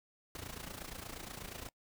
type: noise with amplitude modulation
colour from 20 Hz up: pink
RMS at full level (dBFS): -43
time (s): 0.35-1.69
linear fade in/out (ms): 2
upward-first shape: sine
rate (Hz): 28.4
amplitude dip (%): 75
effects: noise-tail reverb RT60 0.1 s tail -24 dB re dry